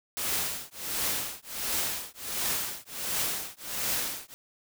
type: noise with tremolo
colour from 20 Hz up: white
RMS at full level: -28 dBFS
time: 0.17-4.34 s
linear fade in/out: 0 ms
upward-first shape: triangle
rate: 1.4 Hz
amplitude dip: 100%
effects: none